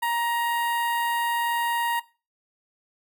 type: tone with notch filter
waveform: sawtooth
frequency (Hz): 941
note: A#5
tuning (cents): +16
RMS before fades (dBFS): -25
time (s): 0.02-2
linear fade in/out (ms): 10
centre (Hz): 5700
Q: 0.62
effects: noise-tail reverb RT60 0.3 s tail -18 dB re dry